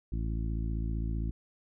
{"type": "harmonic tone", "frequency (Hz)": 55.4, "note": "A1", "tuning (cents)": 13, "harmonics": [1, 2, 3, 4, 5, 6], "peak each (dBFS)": [-31, -37, -41, -43, -45, -47], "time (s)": [0.12, 1.31], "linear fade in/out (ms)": 5, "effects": []}